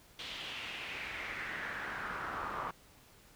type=noise with band-pass filter sweep; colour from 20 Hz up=brown; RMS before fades=-41 dBFS; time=0.19-2.71 s; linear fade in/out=2 ms; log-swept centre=3400 to 1100 Hz; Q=3.3; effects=pink hiss -61 dBFS RMS until 3.35 s